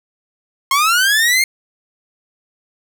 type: linear sweep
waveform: sawtooth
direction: up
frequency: 1059 to 2151 Hz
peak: -8 dBFS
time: 0.71-1.44 s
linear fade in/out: 2 ms
effects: none